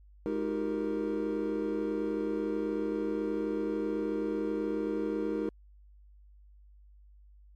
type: tone cluster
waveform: triangle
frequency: 210.3 / 314 / 361.7 / 392.5 / 465.8 Hz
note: G#3 / D#4 / F#4 / G4 / A#4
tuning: +22 / +16 / -39 / +2 / -1 cents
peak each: -36 / -31 / -38 / -35 / -33 dBFS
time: 0.26-5.49 s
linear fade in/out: 0 ms
effects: added 50 Hz sine -53 dBFS peak until 7.55 s + MP3 96 kbps